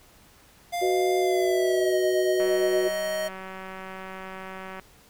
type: tone with pitch glide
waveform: square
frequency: 698.5 to 625.9 Hz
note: F5 to D#5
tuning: 0 to +10 cents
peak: -27 dBFS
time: 0.72-3.29 s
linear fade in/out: 20 ms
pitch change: -190 cents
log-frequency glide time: 1.19-1.97 s
type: harmonic tone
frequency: 123.47 Hz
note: B2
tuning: in tune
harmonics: 3 / 4 / 5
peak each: -22 / -33 / -31 dBFS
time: 0.81-2.89 s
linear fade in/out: 20 ms
type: click train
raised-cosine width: 0.5 ms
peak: -24 dBFS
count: 454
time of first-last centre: 2.4-4.797 s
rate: 189 Hz
effects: pink hiss -55 dBFS RMS until 5.09 s